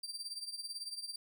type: tone with tremolo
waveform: 35% pulse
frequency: 4698 Hz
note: D8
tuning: in tune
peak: -36 dBFS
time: 0.03-1.16 s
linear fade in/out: 5 ms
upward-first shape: triangle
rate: 18 Hz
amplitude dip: 85%
effects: none